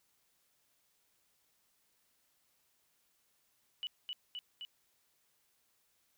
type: tone with echo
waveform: sine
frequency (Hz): 2958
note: F#7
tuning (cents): -1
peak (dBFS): -36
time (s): 3.83-3.87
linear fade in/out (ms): 0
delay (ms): 260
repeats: 3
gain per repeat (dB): -2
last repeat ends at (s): 4.65
effects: white hiss -75 dBFS RMS until 6.17 s